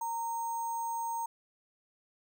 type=tone with sample-and-hold; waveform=sine; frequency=925 Hz; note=A#5; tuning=14 cents flat; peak=-32 dBFS; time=0.01-1.26 s; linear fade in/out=5 ms; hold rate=7350 Hz; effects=none